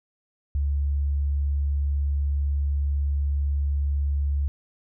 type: tone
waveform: sine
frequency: 71 Hz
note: C#2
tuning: 42 cents sharp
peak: -21 dBFS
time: 0.55-4.48 s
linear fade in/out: 0 ms
effects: none